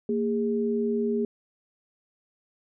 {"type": "tone pair together", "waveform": "sine", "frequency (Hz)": [230.2, 410.1], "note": ["A#3", "G#4"], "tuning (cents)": [-22, -22], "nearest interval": "minor seventh", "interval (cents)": 1000, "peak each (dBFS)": -26, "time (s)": [0.09, 1.25], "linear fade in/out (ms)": 2, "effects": []}